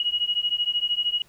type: beating tone pair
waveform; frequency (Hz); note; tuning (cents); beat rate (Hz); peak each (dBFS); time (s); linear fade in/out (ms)
sine; 2894 / 2907; F#7 / F#7; -39 / -31; 13; -25 / -25; 0-1.22; 2
effects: pink hiss -58 dBFS RMS until 1.28 s